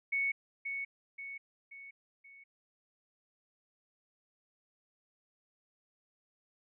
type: tone with echo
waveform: sine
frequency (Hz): 2217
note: C#7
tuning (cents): 0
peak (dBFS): -29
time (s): 0.12-0.32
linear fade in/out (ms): 10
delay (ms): 530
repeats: 4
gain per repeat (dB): -6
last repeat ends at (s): 2.44
effects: none